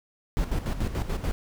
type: noise with tremolo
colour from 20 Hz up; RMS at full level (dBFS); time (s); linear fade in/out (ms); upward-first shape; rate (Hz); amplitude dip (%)
brown; -26; 0.37-1.32; 0; square; 6.9; 65
effects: none